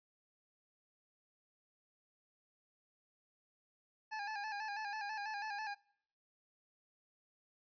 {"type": "tone with vibrato", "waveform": "25% pulse", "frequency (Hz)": 840, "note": "G#5", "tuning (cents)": 19, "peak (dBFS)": -36, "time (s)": [4.11, 5.75], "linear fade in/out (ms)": 20, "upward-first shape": "square", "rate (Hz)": 6.1, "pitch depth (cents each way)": 58, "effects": ["noise-tail reverb RT60 0.7 s tail -25 dB re dry", "resampled to 11025 Hz"]}